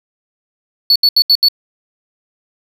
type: tone bursts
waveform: triangle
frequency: 4435 Hz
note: C#8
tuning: in tune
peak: -5 dBFS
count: 5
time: 0.9-1.485 s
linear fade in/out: 2 ms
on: 57 ms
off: 75 ms
effects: none